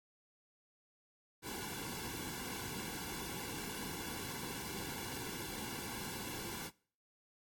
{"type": "noise with comb filter", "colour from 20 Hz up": "pink", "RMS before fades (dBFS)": -43, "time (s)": [1.42, 6.71], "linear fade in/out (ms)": 50, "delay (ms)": 1.6, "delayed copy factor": -0.95, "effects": ["noise-tail reverb RT60 0.5 s tail -24 dB re dry", "AAC 64 kbps"]}